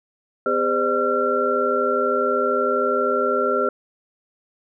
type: tone cluster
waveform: sine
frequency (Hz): 252.8 / 404.4 / 517 / 597 / 1364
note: B3 / G#4 / C5 / D5 / F6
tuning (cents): +41 / -46 / -21 / +28 / -41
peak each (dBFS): -29 / -23 / -23 / -26 / -22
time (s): 0.46-3.69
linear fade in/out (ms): 2
effects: none